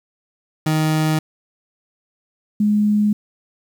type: tone pair in turn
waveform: 30% pulse / sine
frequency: 156.1 / 209.2 Hz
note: D#3 / G#3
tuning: +6 / +13 cents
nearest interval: perfect fourth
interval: 507 cents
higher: second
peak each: -13 dBFS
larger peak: neither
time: 0.66-1.19 / 2.6-3.13 s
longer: neither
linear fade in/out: 5 ms
effects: 8-bit